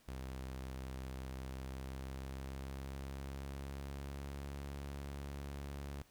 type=tone with pitch glide; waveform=sawtooth; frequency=65.41 to 70.1 Hz; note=C2 to C#2; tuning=0 to +20 cents; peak=-39 dBFS; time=0.08-6.02 s; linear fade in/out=0 ms; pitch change=+120 cents; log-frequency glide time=1.35-4.54 s; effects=pink hiss -68 dBFS RMS until 6.1 s